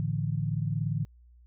sine chord, A suspended fourth, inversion none, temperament equal with one note detuned, 110 / 146.83 / 167.5 Hz, A2 / D3 / E3, 0 / 0 / +28 cents, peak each -31 / -30 / -33 dBFS, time 0-1.05 s, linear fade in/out 0 ms, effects added 60 Hz sine -53 dBFS peak until 1.46 s

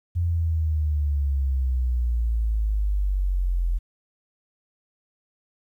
sine exponential sweep, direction down, 87.31 to 42.06 Hz, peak -20 dBFS, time 0.15-3.79 s, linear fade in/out 20 ms, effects 10-bit

